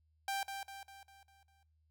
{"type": "tone with echo", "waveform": "sawtooth", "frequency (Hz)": 787, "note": "G5", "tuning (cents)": 7, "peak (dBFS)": -31, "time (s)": [0.28, 0.43], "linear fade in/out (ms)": 2, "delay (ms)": 200, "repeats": 6, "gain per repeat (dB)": -6, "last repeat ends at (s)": 1.63, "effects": ["noise-tail reverb RT60 0.4 s tail -20 dB re dry", "added 78 Hz sine -70 dBFS peak until 1.9 s"]}